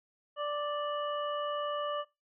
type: harmonic tone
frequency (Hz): 587.3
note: D5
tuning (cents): 0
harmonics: 1 / 2 / 3 / 5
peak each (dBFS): -34 / -35 / -48 / -44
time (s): 0.36-2.05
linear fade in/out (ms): 50
effects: noise-tail reverb RT60 0.3 s tail -25 dB re dry